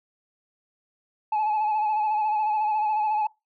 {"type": "tone with vibrato", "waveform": "sine", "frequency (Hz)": 854, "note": "G#5", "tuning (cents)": 48, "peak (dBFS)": -19, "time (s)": [1.32, 3.27], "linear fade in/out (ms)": 5, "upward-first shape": "sine", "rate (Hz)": 14, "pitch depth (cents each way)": 40, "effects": ["noise-tail reverb RT60 0.2 s tail -22 dB re dry", "tanh soft clip ceiling -20 dBFS"]}